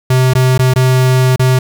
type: tone with dropouts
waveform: square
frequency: 128.8 Hz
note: C3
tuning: 27 cents flat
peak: -8 dBFS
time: 0.1-1.59 s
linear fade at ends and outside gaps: 5 ms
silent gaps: 0.336-0.351 / 0.579-0.592 / 0.738-0.759 / 1.361-1.394 s
effects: 7-bit